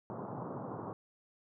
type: band-pass noise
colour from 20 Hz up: pink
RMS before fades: -42 dBFS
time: 0.1-0.93 s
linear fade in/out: 0 ms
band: 110 to 1200 Hz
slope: 48 dB/octave
effects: none